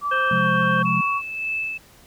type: tone with pitch glide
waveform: sine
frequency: 1158 to 1121.8 Hz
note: D6 to C#6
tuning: -25 to +20 cents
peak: -21 dBFS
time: 0.01-1.22 s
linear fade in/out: 50 ms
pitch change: -55 cents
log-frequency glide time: 0.3-0.48 s
type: harmonic tone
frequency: 523.3 Hz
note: C5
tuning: in tune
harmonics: 1 / 3 / 5 / 6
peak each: -27 / -21 / -32 / -36 dBFS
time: 0.11-0.83 s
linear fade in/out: 10 ms
type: chord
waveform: sine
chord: F minor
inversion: second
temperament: equal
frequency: 130.81 / 174.61 / 207.7 Hz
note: C3 / F3 / Ab3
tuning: 0 / 0 / 0 cents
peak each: -27 / -24 / -26 dBFS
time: 0.31-1.01 s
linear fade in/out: 5 ms
type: tone with tremolo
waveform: sine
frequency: 2625 Hz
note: E7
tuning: 8 cents flat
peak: -22 dBFS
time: 0.85-1.78 s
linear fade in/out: 10 ms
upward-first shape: sine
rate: 1.8 Hz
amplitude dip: 55%
effects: pink hiss -51 dBFS RMS until 2.06 s